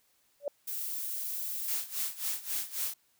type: tone with exponential growth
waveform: sine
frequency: 575 Hz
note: D5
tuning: 37 cents flat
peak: -25 dBFS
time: 0.4-0.48 s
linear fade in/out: 2 ms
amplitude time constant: 17 ms
type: noise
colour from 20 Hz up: violet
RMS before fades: -36 dBFS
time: 0.67-1.75 s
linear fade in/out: 10 ms
type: noise with tremolo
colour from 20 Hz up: blue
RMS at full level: -32 dBFS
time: 1.68-2.94 s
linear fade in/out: 5 ms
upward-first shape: sine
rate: 3.7 Hz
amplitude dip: 85%
effects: white hiss -70 dBFS RMS until 3.19 s